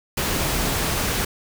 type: noise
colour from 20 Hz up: pink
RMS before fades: -23 dBFS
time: 0.17-1.25 s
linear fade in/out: 5 ms
effects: none